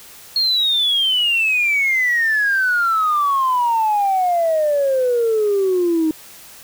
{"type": "exponential sweep", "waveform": "sine", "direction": "down", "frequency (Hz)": [4311, 310.2], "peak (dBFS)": -13, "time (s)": [0.36, 6.11], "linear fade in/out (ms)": 2, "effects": ["tanh soft clip ceiling -10 dBFS", "white hiss -41 dBFS RMS until 6.63 s"]}